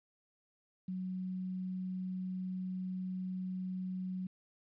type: tone with quantisation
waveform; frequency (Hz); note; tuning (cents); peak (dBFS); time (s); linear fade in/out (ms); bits
sine; 185.2; F#3; +2; -36; 0.88-4.27; 5; 11
effects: resampled to 11025 Hz